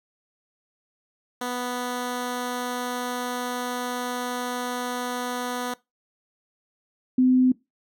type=tone pair in turn; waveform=10% pulse / sine; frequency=246.9 / 255.2 Hz; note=B3 / C4; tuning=0 / -43 cents; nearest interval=minor second; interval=57 cents; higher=second; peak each=-19 / -15 dBFS; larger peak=second; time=1.41-5.74 / 7.18-7.52 s; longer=first; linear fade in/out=5 ms; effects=noise-tail reverb RT60 0.2 s tail -20 dB re dry